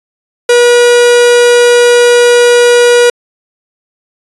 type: tone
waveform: 45% pulse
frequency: 482.5 Hz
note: B4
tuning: 40 cents flat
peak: -3 dBFS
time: 0.49-3.1 s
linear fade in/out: 5 ms
effects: resampled to 24000 Hz